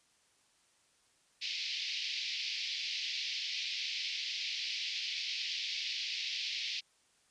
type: band-pass noise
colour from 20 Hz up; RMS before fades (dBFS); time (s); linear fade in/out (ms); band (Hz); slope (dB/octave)
white; -38; 1.41-6.81; 20; 2200 to 5100; 48
effects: white hiss -70 dBFS RMS until 7.3 s + resampled to 22050 Hz